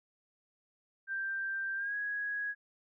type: tone with pitch glide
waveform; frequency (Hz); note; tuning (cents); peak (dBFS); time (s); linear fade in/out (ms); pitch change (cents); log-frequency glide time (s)
sine; 1576 to 1661.1; G6 to G#6; +9 to 0; -33; 1.07-2.55; 50; +91; 1.76-1.95
effects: none